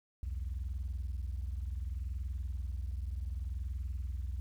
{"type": "tone pair together", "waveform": "sine", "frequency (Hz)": [61.74, 82.41], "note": ["B1", "E2"], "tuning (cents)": [0, 0], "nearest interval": "perfect fourth", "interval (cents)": 500, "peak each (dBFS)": [-35, -39], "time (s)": [0.23, 4.4], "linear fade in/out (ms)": 0, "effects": ["tanh soft clip ceiling -31 dBFS", "11-bit"]}